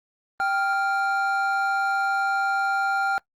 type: tone pair together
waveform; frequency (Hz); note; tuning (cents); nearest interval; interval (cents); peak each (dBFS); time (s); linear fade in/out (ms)
triangle; 784 / 1396.9; G5 / F6; 0 / 0; minor seventh; 1000; -22 / -22; 0.4-3.18; 0
effects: noise-tail reverb RT60 0.1 s tail -22 dB re dry + Opus 24 kbps